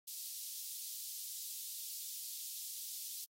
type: high-pass noise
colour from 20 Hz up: white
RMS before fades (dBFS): -45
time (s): 0.07-3.25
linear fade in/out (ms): 10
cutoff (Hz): 3700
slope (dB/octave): 24
effects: AAC 48 kbps